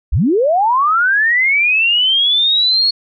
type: linear sweep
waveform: sine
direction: up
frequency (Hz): 38 to 4367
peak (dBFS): -10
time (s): 0.12-2.91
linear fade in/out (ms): 10
effects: none